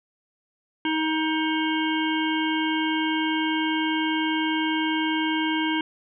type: harmonic tone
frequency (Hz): 315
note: D#4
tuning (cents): +21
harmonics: 1 / 3 / 5 / 7 / 9 / 10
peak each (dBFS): -24 / -29 / -31 / -32 / -34 / -34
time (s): 0.85-5.81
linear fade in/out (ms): 2
effects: none